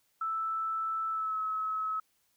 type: tone with pitch glide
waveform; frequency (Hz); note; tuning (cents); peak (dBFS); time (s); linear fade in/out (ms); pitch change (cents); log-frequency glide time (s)
sine; 1318.5 to 1288.4; E6 to E6; 0 to -40; -30; 0.21-2; 5; -40; 1.1-1.39
effects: white hiss -73 dBFS RMS until 2.36 s